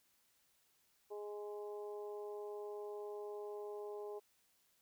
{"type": "harmonic tone", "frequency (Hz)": 207.7, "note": "G#3", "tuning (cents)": 0, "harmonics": [2, 3, 4, 5], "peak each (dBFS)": [-44, -54, -54, -60], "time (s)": [1.1, 4.2], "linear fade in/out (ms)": 20, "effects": ["white hiss -75 dBFS RMS until 4.81 s"]}